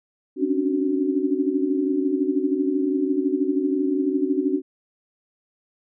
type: tone cluster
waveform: sine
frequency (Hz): 270.8 / 284.2 / 296.6 / 373.5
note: C#4 / C#4 / D4 / F#4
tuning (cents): -40 / +43 / +17 / +16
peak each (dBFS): -25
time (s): 0.36-4.62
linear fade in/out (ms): 50
effects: none